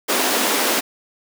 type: high-pass noise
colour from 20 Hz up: pink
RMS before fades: -19 dBFS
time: 0.08-0.81 s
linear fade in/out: 20 ms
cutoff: 230 Hz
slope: 48 dB/octave
effects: none